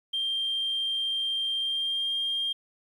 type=tone with pitch glide; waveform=sine; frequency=3178 to 3206 Hz; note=G7 to G7; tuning=+23 to +38 cents; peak=-25 dBFS; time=0.13-2.53 s; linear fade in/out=10 ms; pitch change=+15 cents; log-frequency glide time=1.57-2.13 s; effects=tanh soft clip ceiling -22 dBFS + 10-bit